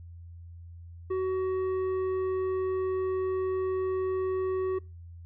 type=tone with tanh clipping; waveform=sine; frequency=375.3 Hz; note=F#4; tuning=25 cents sharp; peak=-28 dBFS; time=1.1-4.79 s; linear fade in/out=10 ms; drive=8 dB; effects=noise-tail reverb RT60 0.3 s tail -26 dB re dry + added 85 Hz sine -43 dBFS peak until 5.25 s